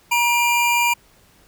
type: tone pair together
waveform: square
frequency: 952 / 2389 Hz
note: A#5 / D7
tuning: +36 / +29 cents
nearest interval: octave + major third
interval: 1593 cents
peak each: -19 dBFS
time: 0.11-0.94 s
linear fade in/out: 10 ms
effects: pink hiss -54 dBFS RMS until 1.47 s